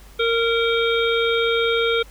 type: harmonic tone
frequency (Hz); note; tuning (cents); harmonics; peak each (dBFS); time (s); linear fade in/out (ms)
461.5; A#4; -17; 1 / 3 / 5 / 7 / 8; -19 / -24 / -26 / -27 / -28; 0.19-2.03; 10
effects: added 50 Hz sine -43 dBFS peak until 2.1 s + pink hiss -49 dBFS RMS until 2.1 s